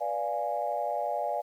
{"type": "chord", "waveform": "sine", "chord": "B diminished seventh", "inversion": "none", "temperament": "equal", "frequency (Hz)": [493.9, 587.3, 698.5, 830.6], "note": ["B4", "D5", "F5", "Ab5"], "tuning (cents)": [0, 0, 0, 0], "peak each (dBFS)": [-38, -32, -32, -33], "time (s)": [0, 1.42], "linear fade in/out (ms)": 20, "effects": ["tanh soft clip ceiling -17 dBFS", "10-bit"]}